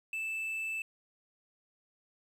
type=tone with quantisation; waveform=triangle; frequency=2638 Hz; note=E7; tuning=1 cent sharp; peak=-32 dBFS; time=0.13-0.82 s; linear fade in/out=2 ms; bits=10; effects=none